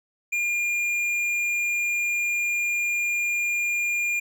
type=tone with tanh clipping; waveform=sine; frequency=2410 Hz; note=D7; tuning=44 cents sharp; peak=-24 dBFS; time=0.32-4.2 s; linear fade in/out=10 ms; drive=10 dB; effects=none